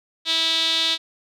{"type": "tone with band-pass filter", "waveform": "sawtooth", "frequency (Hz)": 325.7, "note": "E4", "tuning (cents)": -21, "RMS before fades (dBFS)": -21, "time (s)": [0.25, 0.98], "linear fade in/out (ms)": 50, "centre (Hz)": 3700, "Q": 6.7, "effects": []}